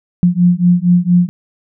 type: beating tone pair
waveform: sine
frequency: 174.61 / 178.91 Hz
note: F3 / F3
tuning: 0 / +42 cents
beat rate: 4.3 Hz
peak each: -11 dBFS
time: 0.23-1.29 s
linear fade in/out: 0 ms
effects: none